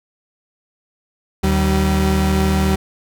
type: tone pair together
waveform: 35% pulse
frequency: 76.2 / 192.01 Hz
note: D#2 / G3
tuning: -36 / -36 cents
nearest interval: octave + major third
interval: 1600 cents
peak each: -15 / -15 dBFS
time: 1.43-2.76 s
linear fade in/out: 10 ms
effects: none